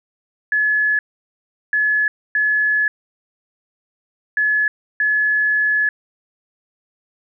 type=tone bursts at uneven times; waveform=sine; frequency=1707 Hz; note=G#6; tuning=47 cents sharp; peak=-14 dBFS; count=5; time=0.52-0.99 / 1.73-2.08 / 2.35-2.88 / 4.37-4.68 / 5-5.89 s; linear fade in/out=2 ms; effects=none